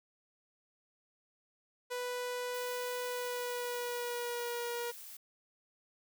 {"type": "tone with pitch glide", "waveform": "sawtooth", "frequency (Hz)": [493.8, 476.2], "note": ["B4", "A#4"], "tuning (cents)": [0, 37], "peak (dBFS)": -32, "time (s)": [1.9, 4.92], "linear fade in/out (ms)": 20, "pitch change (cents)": -63, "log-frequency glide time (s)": [3.06, 4.67]}
{"type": "noise", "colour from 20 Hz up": "blue", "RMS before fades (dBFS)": -49, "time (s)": [2.54, 5.17], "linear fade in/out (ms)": 5}
{"effects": []}